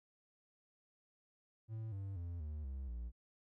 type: tone with pitch steps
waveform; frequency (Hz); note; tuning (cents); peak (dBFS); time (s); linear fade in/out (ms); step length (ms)
triangle; 111 / 97.75 / 86.09 / 75.82 / 66.77 / 58.8; A2 / G2 / F2 / D#2 / C2 / A#1; +16 / -4 / -24 / -44 / +36 / +16; -39; 1.68-3.12; 50; 240
effects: none